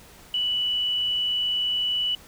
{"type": "tone", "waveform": "sine", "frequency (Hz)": 2960, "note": "F#7", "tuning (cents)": 0, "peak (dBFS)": -22, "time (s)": [0.34, 2.15], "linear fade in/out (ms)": 2, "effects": ["pink hiss -49 dBFS RMS until 2.27 s"]}